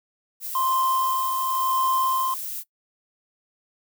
violet noise, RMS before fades -32 dBFS, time 0.4-2.64 s, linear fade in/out 50 ms
triangle tone with tremolo, 1046.5 Hz, C6, in tune, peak -18 dBFS, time 0.55-2.34 s, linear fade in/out 2 ms, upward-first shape sine, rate 0.92 Hz, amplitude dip 40%
effects noise-tail reverb RT60 0.1 s tail -20 dB re dry

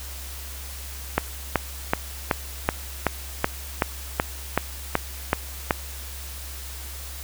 click train, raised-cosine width 0.5 ms, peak -3 dBFS, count 13, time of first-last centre 1.18-5.708 s, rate 2.65 Hz, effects added 67 Hz sine -36 dBFS peak until 7.23 s + white hiss -39 dBFS RMS until 7.23 s

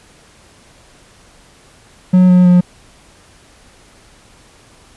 triangle tone with pitch steps, 182.9 / 180.69 / 178.52 Hz, F#3 / F#3 / F3, -20 / -41 / +38 cents, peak -3 dBFS, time 2.13-2.61 s, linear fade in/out 10 ms, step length 160 ms, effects pink hiss -46 dBFS RMS until 4.96 s + resampled to 24000 Hz

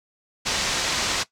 white low-pass noise, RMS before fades -25 dBFS, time 0.45-1.24 s, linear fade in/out 20 ms, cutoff 6500 Hz, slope 24 dB/octave, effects noise-tail reverb RT60 0.1 s tail -17 dB re dry

